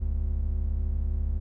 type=tone pair together; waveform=triangle; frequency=41.18 / 73.42 Hz; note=E1 / D2; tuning=-1 / 0 cents; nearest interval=minor seventh; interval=1001 cents; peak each=-26 / -25 dBFS; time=0-1.4 s; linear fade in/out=20 ms; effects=none